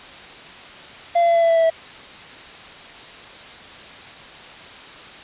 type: tone with pitch steps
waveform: triangle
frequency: 688 / 682.9 / 677.7 / 672.7 / 667.6 / 662.6 / 657.7 / 652.8 Hz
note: F5 / F5 / E5 / E5 / E5 / E5 / E5 / E5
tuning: -26 / -39 / +48 / +35 / +22 / +9 / -4 / -17 cents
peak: -11 dBFS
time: 1.15-1.702 s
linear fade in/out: 10 ms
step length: 69 ms
effects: white hiss -39 dBFS RMS until 5.23 s + resampled to 8000 Hz